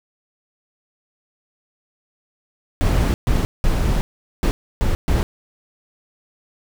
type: noise bursts at uneven times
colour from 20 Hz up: brown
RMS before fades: -17 dBFS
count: 6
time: 2.81-3.14 / 3.27-3.45 / 3.64-4.01 / 4.43-4.51 / 4.81-4.95 / 5.08-5.23 s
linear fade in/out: 0 ms
effects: none